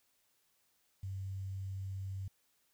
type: tone with quantisation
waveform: sine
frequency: 96.2 Hz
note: G2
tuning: 32 cents flat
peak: -38 dBFS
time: 1.03-2.28 s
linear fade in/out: 5 ms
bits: 11
effects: white hiss -75 dBFS RMS until 2.73 s